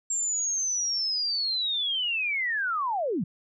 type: linear sweep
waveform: sine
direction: down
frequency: 7459 to 142.9 Hz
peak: -25 dBFS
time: 0.1-3.24 s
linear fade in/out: 5 ms
effects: none